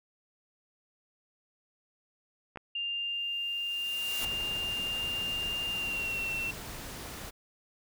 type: clicks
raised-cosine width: 0.5 ms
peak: -27 dBFS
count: 2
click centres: 2.559 / 2.573 s
type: tone with pitch glide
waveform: sine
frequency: 2799 to 2708 Hz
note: F7 to E7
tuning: +3 to +46 cents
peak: -31 dBFS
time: 2.75-6.51 s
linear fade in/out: 5 ms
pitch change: -57 cents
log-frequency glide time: 5.72-6.31 s
type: noise with exponential growth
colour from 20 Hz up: white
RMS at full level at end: -36 dBFS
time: 2.96-4.25 s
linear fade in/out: 2 ms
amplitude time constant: 280 ms
type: noise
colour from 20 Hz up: pink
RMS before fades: -42 dBFS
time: 4.19-7.31 s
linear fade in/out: 20 ms
effects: none